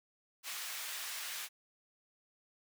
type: high-pass noise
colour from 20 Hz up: pink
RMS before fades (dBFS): -42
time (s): 0.43-1.49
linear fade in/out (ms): 50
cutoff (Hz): 1600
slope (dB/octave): 12
effects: none